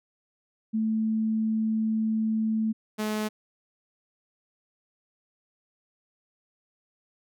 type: tone pair in turn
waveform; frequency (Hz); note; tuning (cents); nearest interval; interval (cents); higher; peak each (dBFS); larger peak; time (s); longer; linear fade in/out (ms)
sine / sawtooth; 220 / 214; A3 / A3; 0 / -48; unison; 48; first; -23; neither; 0.73-2.73 / 2.98-3.29; first; 20
effects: none